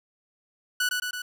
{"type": "tone with echo", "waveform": "sawtooth", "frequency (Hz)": 1480, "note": "F#6", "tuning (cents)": 0, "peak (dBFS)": -19, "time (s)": [0.8, 0.89], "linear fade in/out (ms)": 5, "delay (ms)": 110, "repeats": 3, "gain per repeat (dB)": -3, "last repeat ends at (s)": 1.22, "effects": []}